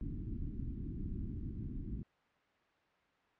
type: low-pass noise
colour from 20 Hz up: pink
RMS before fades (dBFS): -41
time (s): 0.01-2.03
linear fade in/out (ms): 0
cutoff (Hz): 320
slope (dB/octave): 48
effects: white hiss -71 dBFS RMS until 3.39 s + low-pass 2000 Hz 12 dB/octave